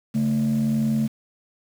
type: tone pair together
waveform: sine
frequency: 140.32 / 221.5 Hz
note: C#3 / A3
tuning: +21 / +12 cents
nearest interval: minor sixth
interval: 791 cents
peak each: -23 / -18 dBFS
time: 0.14-1.08 s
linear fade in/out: 20 ms
effects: tanh soft clip ceiling -16 dBFS + 7-bit